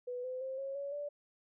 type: tone with pitch steps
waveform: sine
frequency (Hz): 494.2 / 510.4 / 527.2 / 544.6 / 562.5 / 581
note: B4 / C5 / C5 / C#5 / C#5 / D5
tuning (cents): +1 / -43 / +13 / -31 / +25 / -19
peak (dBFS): -37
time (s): 0.07-1.09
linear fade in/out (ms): 10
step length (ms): 170
effects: none